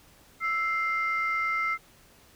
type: tone pair together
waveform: sine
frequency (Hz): 1321.7 / 2093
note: E6 / C7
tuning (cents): +4 / 0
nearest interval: minor sixth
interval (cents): 796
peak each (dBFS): -27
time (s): 0.4-1.78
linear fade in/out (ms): 50
effects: tanh soft clip ceiling -19 dBFS + pink hiss -57 dBFS RMS until 2.35 s